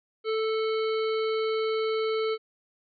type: harmonic tone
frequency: 440 Hz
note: A4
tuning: in tune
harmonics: 1 / 3 / 5 / 7 / 9 / 10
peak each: -25 / -35 / -39 / -42 / -44 / -45 dBFS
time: 0.24-2.38 s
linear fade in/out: 50 ms
effects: none